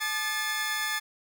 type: tone cluster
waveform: sawtooth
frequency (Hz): 864 / 1212 / 1737 / 2138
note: A5 / D#6 / A6 / C7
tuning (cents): -32 / -46 / -23 / +37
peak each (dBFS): -35 / -33 / -26 / -33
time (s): 0-1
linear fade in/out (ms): 20
effects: none